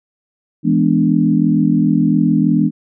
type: chord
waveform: sine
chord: E dominant seventh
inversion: none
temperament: equal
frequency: 164.81 / 207.7 / 246.9 / 293.7 Hz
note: E3 / G#3 / B3 / D4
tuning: 0 / 0 / 0 / 0 cents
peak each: -16 dBFS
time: 0.63-2.71 s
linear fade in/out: 50 ms
effects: none